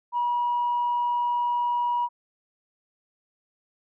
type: tone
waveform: sine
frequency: 964 Hz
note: B5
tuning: 42 cents flat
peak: -21 dBFS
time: 0.12-2.09 s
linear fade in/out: 50 ms
effects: tanh soft clip ceiling -18 dBFS